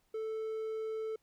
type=tone; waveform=triangle; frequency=440 Hz; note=A4; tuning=in tune; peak=-33 dBFS; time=0.14-1.16 s; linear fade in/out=5 ms; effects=pink hiss -75 dBFS RMS until 1.22 s